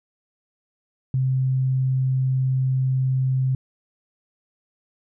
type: tone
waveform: sine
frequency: 130.81 Hz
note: C3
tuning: in tune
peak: -18 dBFS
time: 1.14-3.55 s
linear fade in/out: 2 ms
effects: none